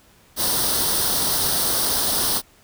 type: noise with comb filter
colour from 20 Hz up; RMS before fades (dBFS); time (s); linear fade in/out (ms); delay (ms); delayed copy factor
white; -21; 0.36-2.42; 50; 0.21; +0.7
effects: pink hiss -54 dBFS RMS until 2.63 s